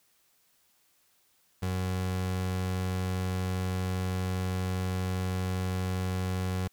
30% pulse tone, 92.5 Hz, F#2, in tune, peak -26 dBFS, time 1.62-6.68 s, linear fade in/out 10 ms, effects white hiss -68 dBFS RMS until 6.72 s

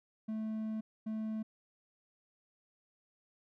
triangle tone bursts at uneven times, 218.4 Hz, A3, 13 cents flat, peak -33 dBFS, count 2, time 0.28-0.81 / 1.06-1.43 s, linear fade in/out 10 ms, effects none

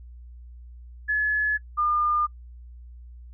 sine tone pair in turn, 1708 / 1207.7 Hz, G#6 / D6, +48 / +48 cents, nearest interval tritone, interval 600 cents, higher first, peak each -20 dBFS, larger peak neither, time 1.08-1.58 / 1.77-2.27 s, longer neither, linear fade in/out 20 ms, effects noise-tail reverb RT60 0.1 s tail -25 dB re dry + added 60 Hz sine -41 dBFS peak until 3.33 s

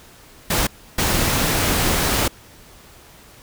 pink noise bursts at uneven times, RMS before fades -19 dBFS, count 2, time 0.5-0.67 / 0.98-2.28 s, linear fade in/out 5 ms, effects pink hiss -46 dBFS RMS until 3.42 s

